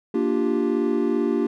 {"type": "chord", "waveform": "triangle", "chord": "G minor seventh", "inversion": "first", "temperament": "equal", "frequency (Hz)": [233.1, 293.7, 349.2, 392], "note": ["Bb3", "D4", "F4", "G4"], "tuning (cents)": [0, 0, 0, 0], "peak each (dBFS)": -23, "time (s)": [0.14, 1.47], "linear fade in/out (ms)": 5, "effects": []}